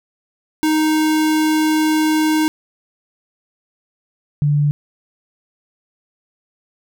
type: tone pair in turn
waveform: square / sine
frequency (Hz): 311.1 / 146.4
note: D#4 / D3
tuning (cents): 0 / -5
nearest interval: octave + minor second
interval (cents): 1305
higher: first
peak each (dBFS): -14 / -12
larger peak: second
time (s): 0.63-2.48 / 4.42-4.71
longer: first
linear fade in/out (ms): 0
effects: none